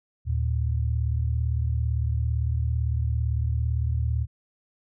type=tone pair together; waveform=sine; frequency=76 / 113.79 Hz; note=D#2 / A#2; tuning=-40 / -41 cents; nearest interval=perfect fifth; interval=699 cents; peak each=-24 / -26 dBFS; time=0.25-4.27 s; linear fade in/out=50 ms; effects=none